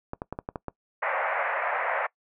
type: clicks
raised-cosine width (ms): 1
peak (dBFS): -18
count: 7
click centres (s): 0.134 / 0.219 / 0.326 / 0.389 / 0.489 / 0.558 / 0.683
type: band-pass noise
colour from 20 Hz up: pink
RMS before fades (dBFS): -28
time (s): 1.02-2.07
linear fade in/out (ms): 10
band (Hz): 550 to 2200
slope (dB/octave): 48
effects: noise-tail reverb RT60 0.1 s tail -22 dB re dry